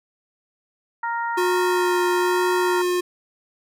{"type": "harmonic tone", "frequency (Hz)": 466.2, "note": "A#4", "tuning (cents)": 0, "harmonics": [2, 3, 4], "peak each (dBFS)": [-24, -29, -32], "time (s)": [1.03, 2.82], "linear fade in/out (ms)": 5}
{"type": "tone with vibrato", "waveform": "square", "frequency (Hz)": 360, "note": "F#4", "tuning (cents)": -47, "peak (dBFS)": -20, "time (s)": [1.37, 3.01], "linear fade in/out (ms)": 10, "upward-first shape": "sine", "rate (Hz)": 1.1, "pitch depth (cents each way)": 11}
{"effects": []}